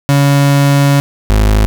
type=tone pair in turn; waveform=35% pulse; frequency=141 / 52.68 Hz; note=C#3 / G#1; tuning=+30 / +25 cents; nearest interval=octave + perfect fourth; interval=1705 cents; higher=first; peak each=-5 dBFS; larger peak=neither; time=0.09-1 / 1.3-1.66 s; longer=first; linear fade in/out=0 ms; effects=none